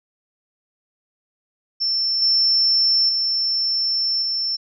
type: tone with level steps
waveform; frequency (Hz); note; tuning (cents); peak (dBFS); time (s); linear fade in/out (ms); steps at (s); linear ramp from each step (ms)
sine; 5370; E8; +31; -18 / -14 / -18 / -20; 1.8-4.57; 20; 2.22 / 3.09 / 4.22; 2
effects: none